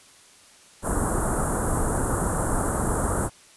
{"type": "band-stop noise", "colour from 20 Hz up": "pink", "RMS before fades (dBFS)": -24, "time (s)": [0.82, 3.3], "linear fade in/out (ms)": 50, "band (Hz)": [1500, 7900], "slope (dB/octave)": 48, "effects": ["white hiss -52 dBFS RMS until 3.56 s", "resampled to 24000 Hz"]}